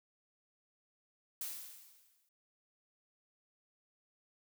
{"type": "noise with exponential decay", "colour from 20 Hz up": "blue", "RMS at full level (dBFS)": -39, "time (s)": [1.41, 2.29], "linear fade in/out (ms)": 2, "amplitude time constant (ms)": 190, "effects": []}